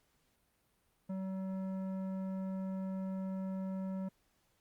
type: tone with tanh clipping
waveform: sine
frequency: 190 Hz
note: F#3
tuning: 46 cents sharp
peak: -38 dBFS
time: 1.09-4.09 s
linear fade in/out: 10 ms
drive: 12 dB
effects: pink hiss -75 dBFS RMS until 4.6 s + Opus 48 kbps